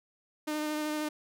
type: tone with vibrato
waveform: sawtooth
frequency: 303.8 Hz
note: D#4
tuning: 41 cents flat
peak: -27 dBFS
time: 0.47-1.09 s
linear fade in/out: 10 ms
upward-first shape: square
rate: 13 Hz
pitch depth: 11 cents each way
effects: none